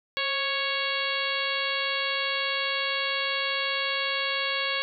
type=harmonic tone with a mistuned harmonic; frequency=554.4 Hz; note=C#5; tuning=in tune; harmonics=1 / 2 / 3 / 4 / 5 / 6 / 7 / 8; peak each=-35 / -34 / -33 / -32 / -33 / -33 / -36 / -36 dBFS; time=0.17-4.82 s; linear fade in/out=0 ms; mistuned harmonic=1; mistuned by=-52 cents; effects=none